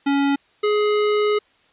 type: tone pair in turn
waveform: square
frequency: 279.9 / 419.4 Hz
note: C#4 / G#4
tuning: +17 / +17 cents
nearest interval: perfect fifth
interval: 700 cents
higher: second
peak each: -17 dBFS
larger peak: neither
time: 0.06-0.36 / 0.63-1.39 s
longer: second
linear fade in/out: 10 ms
effects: white hiss -58 dBFS RMS until 1.72 s + resampled to 8000 Hz